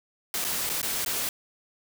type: noise with dropouts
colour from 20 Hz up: white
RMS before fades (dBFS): -29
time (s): 0.34-1.29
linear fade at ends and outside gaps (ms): 1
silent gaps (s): 0.443-0.448 / 0.693-0.698 / 0.816-0.829 / 1.048-1.061
effects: none